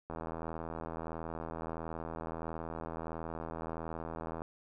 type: click train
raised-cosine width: 1 ms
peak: -26 dBFS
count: 353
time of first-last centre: 0.1-4.419 s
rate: 81.5 Hz
effects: none